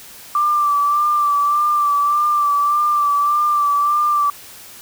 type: tone with vibrato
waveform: sine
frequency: 1174.7 Hz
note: D6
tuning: in tune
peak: -13 dBFS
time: 0.35-4.3 s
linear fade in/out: 2 ms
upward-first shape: sine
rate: 1.7 Hz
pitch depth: 34 cents each way
effects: white hiss -39 dBFS RMS until 4.81 s